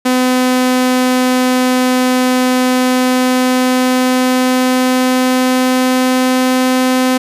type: tone with pitch glide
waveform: sawtooth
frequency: 253.7 to 256.2 Hz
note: B3 to C4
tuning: +47 to -36 cents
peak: -6 dBFS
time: 0.05-7.18 s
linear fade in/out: 10 ms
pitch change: +17 cents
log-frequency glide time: 2.64-6.74 s
effects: resampled to 32000 Hz + 7-bit